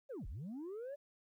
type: linear two-way sweep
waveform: sine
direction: down then up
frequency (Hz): 588 to 31.5 to 588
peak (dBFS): -40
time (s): 0.09-0.96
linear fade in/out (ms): 20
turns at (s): 0.27
effects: tanh soft clip ceiling -41 dBFS + 13-bit